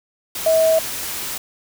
sine tone in noise, 644 Hz, E5, 41 cents flat, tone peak -12 dBFS, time 0.46-0.79 s, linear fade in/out 5 ms, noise white, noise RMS -27 dBFS, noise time 0.35-1.38 s, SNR +12 dB, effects none

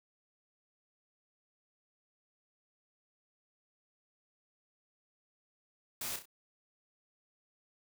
white noise with echo, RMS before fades -39 dBFS, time 6.01-6.16 s, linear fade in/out 2 ms, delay 32 ms, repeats 3, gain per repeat -7 dB, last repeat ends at 6.256 s, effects none

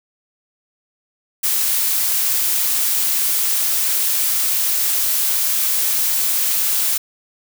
blue noise, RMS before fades -18 dBFS, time 1.43-6.98 s, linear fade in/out 10 ms, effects none

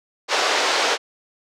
pink band-pass noise, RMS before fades -20 dBFS, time 0.28-0.98 s, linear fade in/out 50 ms, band 440 to 6100 Hz, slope 24 dB/octave, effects none

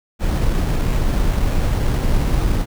brown noise with sample-and-hold, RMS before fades -17 dBFS, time 0.19-2.66 s, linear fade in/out 50 ms, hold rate 4900 Hz, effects none

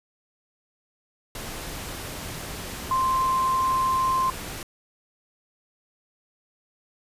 sine tone in noise, 1046.5 Hz, C6, in tune, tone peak -20 dBFS, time 2.91-4.3 s, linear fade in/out 2 ms, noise pink, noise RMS -35 dBFS, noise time 1.35-4.63 s, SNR +12 dB, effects resampled to 32000 Hz

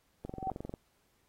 click train, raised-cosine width 2 ms, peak -26 dBFS, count 12, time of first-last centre 0.25-0.739 s, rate 22.5 Hz
sine tone with exponential growth, 764 Hz, G5, 45 cents flat, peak -28 dBFS, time 0.27-0.5 s, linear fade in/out 1 ms, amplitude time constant 50 ms
effects pink hiss -73 dBFS RMS until 1.28 s + AAC 48 kbps

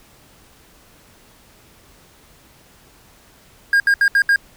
triangle tone bursts at uneven times, 1619 Hz, G#6, 45 cents flat, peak -9 dBFS, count 5, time 3.73-3.8 / 3.87-3.94 / 4.01-4.08 / 4.15-4.22 / 4.29-4.36 s, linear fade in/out 2 ms, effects pink hiss -50 dBFS RMS until 4.56 s

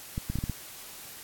clicks, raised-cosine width 5 ms, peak -18 dBFS, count 6, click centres 0.179 / 0.3 / 0.356 / 0.387 / 0.439 / 0.497 s, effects white hiss -45 dBFS RMS until 1.23 s + AAC 64 kbps

